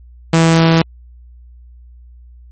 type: tone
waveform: sawtooth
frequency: 164 Hz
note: E3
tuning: 9 cents flat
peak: -4 dBFS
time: 0.33-0.82 s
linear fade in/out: 5 ms
effects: added 60 Hz sine -37 dBFS peak until 2.51 s + MP3 32 kbps